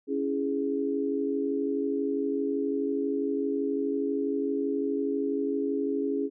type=chord; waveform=sine; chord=C# minor; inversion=none; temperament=equal; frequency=277.2 / 329.6 / 415.3 Hz; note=C#4 / E4 / G#4; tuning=0 / 0 / 0 cents; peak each=-29 / -34 / -29 dBFS; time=0.07-6.3 s; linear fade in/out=50 ms; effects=none